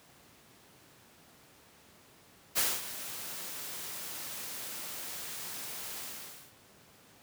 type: noise with ADSR envelope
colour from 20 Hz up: white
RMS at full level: -27 dBFS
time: 2.55-6.54 s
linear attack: 29 ms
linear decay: 230 ms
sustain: -14 dB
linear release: 530 ms
effects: pink hiss -59 dBFS RMS until 7.22 s + high-pass 100 Hz 12 dB/octave